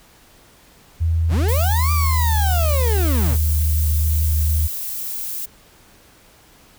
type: tone with pitch glide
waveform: sine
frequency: 82.3 to 76.79 Hz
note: E2 to D#2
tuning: -2 to -22 cents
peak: -15 dBFS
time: 1-4.68 s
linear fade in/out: 20 ms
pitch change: -120 cents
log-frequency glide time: 1.28-2.59 s
type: linear two-way sweep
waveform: 35% pulse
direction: up then down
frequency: 78.3 to 1195 to 78.3 Hz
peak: -21 dBFS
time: 1.28-3.38 s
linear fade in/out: 50 ms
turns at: 1.92 s
type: noise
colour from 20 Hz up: violet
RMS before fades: -27 dBFS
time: 1.48-5.46 s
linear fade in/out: 10 ms
effects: pink hiss -50 dBFS RMS until 6.78 s